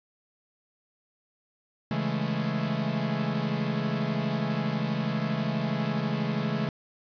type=chord; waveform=45% pulse; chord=A major seventh; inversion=first; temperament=equal; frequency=138.59 / 164.81 / 207.7 / 220 Hz; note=C#3 / E3 / G#3 / A3; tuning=0 / 0 / 0 / 0 cents; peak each=-32 dBFS; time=1.91-6.69 s; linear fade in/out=2 ms; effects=resampled to 11025 Hz + 8-bit